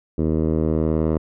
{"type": "tone with low-pass filter sweep", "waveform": "10% pulse", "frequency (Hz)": 79, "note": "D#2", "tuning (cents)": 27, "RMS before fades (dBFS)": -20, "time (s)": [0.18, 1.18], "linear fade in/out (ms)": 5, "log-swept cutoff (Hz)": [390, 690], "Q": 1.1, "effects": []}